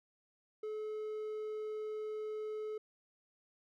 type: tone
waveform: triangle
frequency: 429.6 Hz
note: A4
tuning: 41 cents flat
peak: -36 dBFS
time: 0.63-2.78 s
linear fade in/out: 5 ms
effects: none